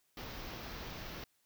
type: band-stop noise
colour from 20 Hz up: pink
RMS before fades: -45 dBFS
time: 0.17-1.24 s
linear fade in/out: 2 ms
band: 5900 to 14000 Hz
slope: 48 dB/octave
effects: white hiss -75 dBFS RMS until 1.45 s